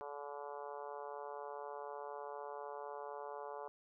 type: harmonic tone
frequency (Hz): 144.1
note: D3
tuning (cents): -33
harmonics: 3 / 4 / 5 / 6 / 7 / 8 / 9 / 10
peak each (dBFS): -49 / -50 / -52 / -50 / -52 / -55 / -63 / -62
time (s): 0.01-3.68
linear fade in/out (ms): 0
effects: none